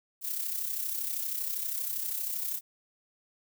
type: noise with amplitude modulation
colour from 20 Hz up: violet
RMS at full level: -31 dBFS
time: 0.21-2.61 s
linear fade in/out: 50 ms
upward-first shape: sine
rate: 32.6 Hz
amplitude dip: 55%
effects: none